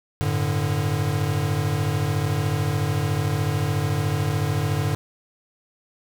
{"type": "chord", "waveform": "square", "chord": "G suspended second", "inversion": "none", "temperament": "equal with one note detuned", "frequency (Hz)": [96.26, 110, 146.83], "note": ["G2", "A2", "D3"], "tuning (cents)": [-31, 0, 0], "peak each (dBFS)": [-27, -27, -25], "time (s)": [0.21, 4.95], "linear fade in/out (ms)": 0, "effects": []}